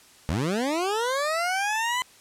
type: linear sweep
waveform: 20% pulse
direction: up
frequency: 67.8 to 1018 Hz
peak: -19 dBFS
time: 0.29-2.02 s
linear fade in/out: 0 ms
effects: white hiss -53 dBFS RMS until 2.2 s + low-pass 10000 Hz 12 dB/octave